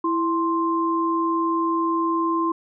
sine tone pair together, 331.1 / 1050 Hz, E4 / C6, +8 / +6 cents, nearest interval octave + minor sixth, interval 1998 cents, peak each -22 dBFS, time 0.04-2.52 s, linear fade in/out 5 ms, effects none

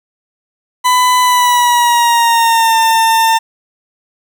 40% pulse tone with pitch glide, 1000 to 901.3 Hz, B5 to A5, +21 to +41 cents, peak -7 dBFS, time 0.84-3.39 s, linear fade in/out 20 ms, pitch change -180 cents, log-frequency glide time 1.21-2.76 s, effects none

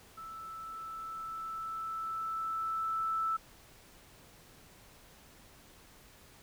sine tone with level ramp, 1318.5 Hz, E6, in tune, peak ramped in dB -43 to -29 dBFS, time 0.17-3.37 s, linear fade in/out 10 ms, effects pink hiss -58 dBFS RMS until 6.42 s

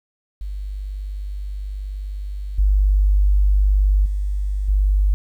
sine tone with level steps, 49.49 Hz, G1, 17 cents sharp, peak -25 / -12 / -19 / -13 dBFS, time 0.41-5.14 s, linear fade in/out 0 ms, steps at 2.58 / 4.05 / 4.68 s, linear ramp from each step 10 ms, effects 9-bit

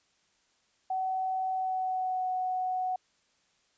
sine tone with pitch glide, 754 to 740.6 Hz, F#5 to F#5, +32 to +1 cents, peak -28 dBFS, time 0.9-2.96 s, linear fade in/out 5 ms, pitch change -31 cents, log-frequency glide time 1.52-2.27 s, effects white hiss -70 dBFS RMS until 3.77 s + resampled to 16000 Hz

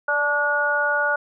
harmonic tone with a mistuned harmonic, 290 Hz, D4, 22 cents flat, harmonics 2 / 3 / 4 / 5, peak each -25 / -27 / -30 / -20 dBFS, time 0.08-1.16 s, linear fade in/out 5 ms, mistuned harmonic 2, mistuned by +17 cents, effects none

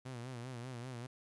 sawtooth tone with vibrato, 123.9 Hz, B2, 6 cents sharp, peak -39 dBFS, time 0.05-1.07 s, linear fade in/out 10 ms, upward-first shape sine, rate 5.1 Hz, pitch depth 100 cents each way, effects resampled to 24000 Hz + 13-bit

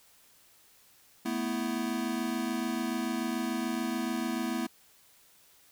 square chord, A suspended second, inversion none, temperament equal, 220 / 246.9 / 329.6 Hz, A3 / B3 / E4, 0 / 0 / 0 cents, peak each -36 / -34 / -36 dBFS, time 1.25-4.67 s, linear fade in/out 10 ms, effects white hiss -61 dBFS RMS until 5.71 s

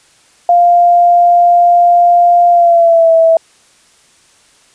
sine tone with pitch glide, 698.5 to 655.5 Hz, F5 to E5, 0 to -10 cents, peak -4 dBFS, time 0.49-3.37 s, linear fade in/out 2 ms, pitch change -110 cents, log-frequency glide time 2.5-3.12 s, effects white hiss -48 dBFS RMS until 4.74 s + resampled to 22050 Hz

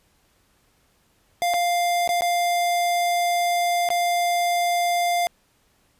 square tone with dropouts, 699 Hz, F5, 1 cent sharp, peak -20 dBFS, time 1.42-5.27 s, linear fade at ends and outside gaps 0 ms, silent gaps 1.537-1.541 / 2.076-2.091 / 2.209-2.22 / 3.889-3.903 s, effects pink hiss -63 dBFS RMS until 5.99 s + resampled to 32000 Hz

